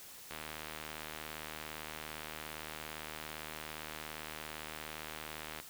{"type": "click train", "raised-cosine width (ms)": 0.3, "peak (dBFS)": -26, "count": 411, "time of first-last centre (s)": [0.31, 5.6], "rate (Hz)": 77.5, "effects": ["white hiss -52 dBFS RMS until 5.69 s"]}